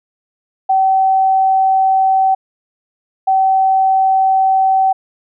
sine tone pair in turn, 766 / 766 Hz, G5 / G5, -40 / -40 cents, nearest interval unison, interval 0 cents, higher neither, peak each -9 dBFS, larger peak neither, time 0.69-2.35 / 3.27-4.93 s, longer neither, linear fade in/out 10 ms, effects none

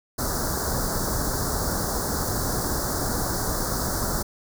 pink band-stop noise, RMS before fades -26 dBFS, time 0.18-4.23 s, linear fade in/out 10 ms, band 1600 to 4500 Hz, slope 48 dB/octave, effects none

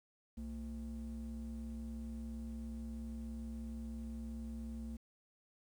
triangle ring-modulated tone, 144.7 Hz, D3, 25 cents flat, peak -36 dBFS, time 0.37-4.97 s, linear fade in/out 10 ms, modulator 81.6 Hz, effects tanh soft clip ceiling -32 dBFS + 11-bit

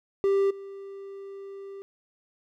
triangle tone with level steps, 393.8 Hz, G4, 8 cents sharp, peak -18 / -36 dBFS, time 0.24-1.82 s, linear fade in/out 0 ms, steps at 0.5 s, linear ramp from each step 10 ms, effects none

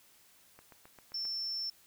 click train, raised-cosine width 0.5 ms, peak -38 dBFS, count 6, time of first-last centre 0.59-1.252 s, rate 7.55 Hz
sine tone, 5380 Hz, E8, 34 cents sharp, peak -34 dBFS, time 1.14-1.7 s, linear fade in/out 5 ms
effects white hiss -63 dBFS RMS until 1.86 s

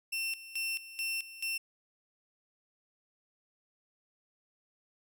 sawtooth tone with tremolo, 2700 Hz, E7, 41 cents sharp, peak -29 dBFS, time 0.12-1.58 s, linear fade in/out 10 ms, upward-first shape square, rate 2.3 Hz, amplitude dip 80%, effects none

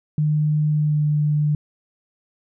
sine tone with pitch glide, 151.5 to 149.41 Hz, D#3 to D3, -46 to +30 cents, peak -16 dBFS, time 0.18-1.55 s, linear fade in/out 2 ms, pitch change -24 cents, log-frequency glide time 0.69-1.12 s, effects none

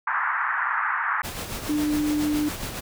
white band-pass noise, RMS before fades -25 dBFS, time 0.07-1.22 s, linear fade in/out 5 ms, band 910 to 1800 Hz, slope 48 dB/octave
pink noise with tremolo, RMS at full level -31 dBFS, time 1.23-2.81 s, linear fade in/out 20 ms, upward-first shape sine, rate 7.2 Hz, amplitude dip 45%
sine tone, 299.1 Hz, D4, 32 cents sharp, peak -21 dBFS, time 1.69-2.49 s, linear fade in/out 5 ms
effects none

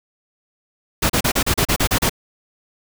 pink noise bursts, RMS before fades -17 dBFS, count 10, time 1.02-2.096 s, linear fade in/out 10 ms, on 77 ms, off 34 ms, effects none

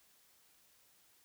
silence, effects white hiss -68 dBFS RMS until 1.24 s

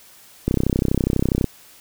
click train, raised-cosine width 3 ms, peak -5 dBFS, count 32, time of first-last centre 0.48-1.443 s, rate 32.2 Hz, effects white hiss -48 dBFS RMS until 1.8 s

